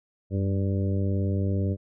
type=harmonic tone with a mistuned harmonic; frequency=98 Hz; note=G2; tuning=in tune; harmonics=1 / 2 / 3 / 4 / 5 / 6; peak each=-24 / -30 / -34 / -36 / -38 / -40 dBFS; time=0.3-1.77 s; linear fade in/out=50 ms; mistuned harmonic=1; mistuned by=-47 cents; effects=none